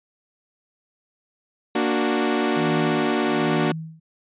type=chord; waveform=sawtooth; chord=Bb augmented; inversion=none; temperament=equal; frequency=233.1 / 293.7 / 370 Hz; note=Bb3 / D4 / F#4; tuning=0 / 0 / 0 cents; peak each=-20 dBFS; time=1.75-3.72 s; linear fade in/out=5 ms
type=tone with tremolo; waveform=sine; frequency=160.6 Hz; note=E3; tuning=45 cents flat; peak=-24 dBFS; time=2.56-4 s; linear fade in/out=10 ms; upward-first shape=sine; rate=1.2 Hz; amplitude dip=95%
effects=resampled to 8000 Hz